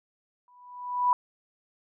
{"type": "tone with exponential growth", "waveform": "sine", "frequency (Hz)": 986, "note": "B5", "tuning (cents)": -3, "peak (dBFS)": -17, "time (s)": [0.48, 1.13], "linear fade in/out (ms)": 1, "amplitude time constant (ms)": 140, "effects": []}